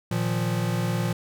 square chord, Bb suspended fourth, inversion none, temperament equal, 116.54 / 155.56 / 174.61 Hz, Bb2 / Eb3 / F3, 0 / 0 / 0 cents, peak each -27 / -33 / -28 dBFS, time 0.11-1.13 s, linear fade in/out 5 ms, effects none

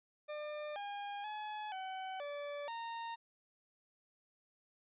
40% pulse tone with pitch steps, 599 / 812 / 849 / 757 / 578 / 923 Hz, D5 / G#5 / G#5 / F#5 / D5 / A#5, +34 / -39 / +38 / +39 / -28 / -17 cents, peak -40 dBFS, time 0.28-3.16 s, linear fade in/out 20 ms, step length 480 ms, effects resampled to 8000 Hz

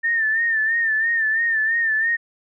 sine tone with vibrato, 1800 Hz, A6, 39 cents sharp, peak -17 dBFS, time 0.03-2.17 s, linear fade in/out 20 ms, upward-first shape sine, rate 3 Hz, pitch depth 62 cents each way, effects none

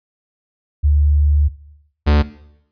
sine / 45% pulse tone pair in turn, 73.42 / 73.85 Hz, D2 / D2, 0 / +10 cents, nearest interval unison, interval 10 cents, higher second, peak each -10 / -10 dBFS, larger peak neither, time 0.83-1.49 / 2.06-2.23 s, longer first, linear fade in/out 20 ms, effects noise-tail reverb RT60 0.8 s tail -18 dB re dry + resampled to 11025 Hz

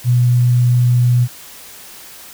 sine tone, 122.6 Hz, B2, 12 cents flat, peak -9 dBFS, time 0.04-1.28 s, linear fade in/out 50 ms, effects white hiss -37 dBFS RMS until 2.33 s

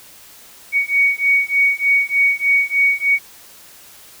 sine beating tone pair, 2238 / 2241.3 Hz, C#7 / C#7, +16 / +19 cents, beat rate 3.3 Hz, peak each -16 dBFS, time 0.72-3.19 s, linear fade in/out 50 ms, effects white hiss -43 dBFS RMS until 4.2 s

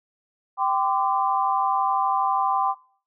sine chord, G suspended fourth, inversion none, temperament equal with one note detuned, 784 / 1022.6 / 1174.7 Hz, G5 / C6 / D6, 0 / -40 / 0 cents, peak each -23 / -23 / -26 dBFS, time 0.57-2.75 s, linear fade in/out 50 ms, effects noise-tail reverb RT60 0.5 s tail -23 dB re dry

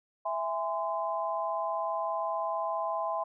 sine chord, E augmented, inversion none, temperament just, 659.3 / 824.1 / 1030.1 Hz, E5 / G#5 / B#5, 0 / -14 / -27 cents, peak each -33 / -35 / -33 dBFS, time 0.25-3.24 s, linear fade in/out 10 ms, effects none

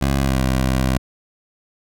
15% pulse tone with pitch glide, 68.3 to 64.99 Hz, C#2 to C2, -25 to -11 cents, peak -10 dBFS, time 0.01-0.98 s, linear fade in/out 10 ms, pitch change -86 cents, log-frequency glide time 0.19-0.4 s, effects none

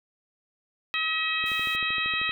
harmonic tone, 639 Hz, D#5, 46 cents sharp, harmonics 2 / 3 / 4 / 5 / 6, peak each -33 / -31 / -28 / -34 / -33 dBFS, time 0.94-2.31 s, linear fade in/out 0 ms
click train, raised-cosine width 2 ms, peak -29 dBFS, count 12, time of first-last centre 1.44-2.293 s, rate 12.9 Hz
white noise, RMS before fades -47 dBFS, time 1.46-1.76 s, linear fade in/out 2 ms
effects none

